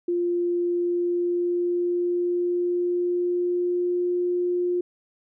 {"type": "tone with pitch glide", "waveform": "sine", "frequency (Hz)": [349.2, 354.9], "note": ["F4", "F4"], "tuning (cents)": [0, 28], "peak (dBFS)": -21, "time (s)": [0.08, 4.81], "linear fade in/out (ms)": 5, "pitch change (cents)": 28, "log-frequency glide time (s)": [0.6, 4.11], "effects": []}